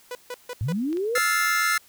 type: tone bursts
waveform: sawtooth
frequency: 493.9 Hz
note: B4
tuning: in tune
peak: -27 dBFS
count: 4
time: 0.11-0.724 s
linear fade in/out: 2 ms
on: 41 ms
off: 150 ms
type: linear sweep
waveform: sine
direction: up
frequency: 93.7 to 511 Hz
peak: -23 dBFS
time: 0.61-1.18 s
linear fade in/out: 0 ms
type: clicks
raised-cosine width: 0.2 ms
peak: -26 dBFS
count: 2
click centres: 0.929 / 0.971 s
type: chord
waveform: 45% pulse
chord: F major seventh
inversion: third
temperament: just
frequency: 1309.6 / 1396.9 / 1746.1 / 2095 Hz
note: E6 / F6 / A6 / C7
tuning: -12 / 0 / -14 / +2 cents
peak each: -26 dBFS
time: 1.15-1.78 s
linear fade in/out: 5 ms
effects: white hiss -55 dBFS RMS until 1.88 s